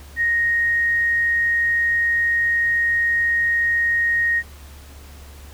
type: tone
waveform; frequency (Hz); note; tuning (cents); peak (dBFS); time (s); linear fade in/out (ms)
sine; 1867; A#6; +2; -16; 0.16-4.43; 50
effects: added 71 Hz sine -39 dBFS peak until 5.53 s + pink hiss -46 dBFS RMS until 5.53 s